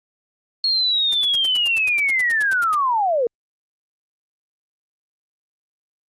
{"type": "linear sweep", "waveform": "sine", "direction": "down", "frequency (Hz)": [4317, 446.2], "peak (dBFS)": -16, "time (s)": [0.64, 3.27], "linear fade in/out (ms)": 2}
{"type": "noise bursts", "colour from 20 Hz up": "white", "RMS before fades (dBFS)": -31, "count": 16, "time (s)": [1.12, 2.749], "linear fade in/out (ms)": 5, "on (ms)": 24, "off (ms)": 83}
{"effects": ["Opus 32 kbps"]}